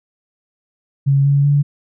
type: tone with pitch steps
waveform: sine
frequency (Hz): 138.59 / 141.09 / 143.64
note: C#3 / C#3 / D3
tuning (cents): 0 / +31 / -38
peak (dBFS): -10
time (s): 1.06-1.63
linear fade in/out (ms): 20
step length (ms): 190
effects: none